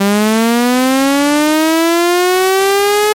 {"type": "linear sweep", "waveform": "sawtooth", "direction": "up", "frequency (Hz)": [196, 426], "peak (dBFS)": -5, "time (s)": [0, 3.13], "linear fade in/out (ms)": 10, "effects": ["MP3 64 kbps"]}